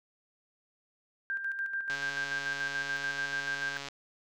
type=tone with tremolo; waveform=sine; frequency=1586 Hz; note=G6; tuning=20 cents sharp; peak=-30 dBFS; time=1.3-3.77 s; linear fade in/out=0 ms; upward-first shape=square; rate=6.9 Hz; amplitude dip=50%
type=click train; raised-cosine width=0.2 ms; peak=-22 dBFS; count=279; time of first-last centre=1.9-3.886 s; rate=140 Hz
effects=none